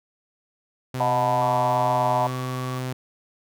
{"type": "tone", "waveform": "sawtooth", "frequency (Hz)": 128.3, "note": "C3", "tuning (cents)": -34, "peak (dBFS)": -23, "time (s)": [0.94, 2.93], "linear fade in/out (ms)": 5}
{"type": "chord", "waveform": "sine", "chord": "B dominant seventh", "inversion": "first", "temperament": "equal with one note detuned", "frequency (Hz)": [622.3, 726.4, 880, 987.8], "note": ["D#5", "F#5", "A5", "B5"], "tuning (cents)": [0, -32, 0, 0], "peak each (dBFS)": -25, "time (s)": [1, 2.27], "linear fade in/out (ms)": 2}
{"type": "tone with vibrato", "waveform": "triangle", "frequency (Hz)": 1134, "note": "C#6", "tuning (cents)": 39, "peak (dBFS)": -33, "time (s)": [1.41, 2.79], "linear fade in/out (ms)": 10, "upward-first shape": "triangle", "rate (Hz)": 20, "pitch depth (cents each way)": 23}
{"effects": []}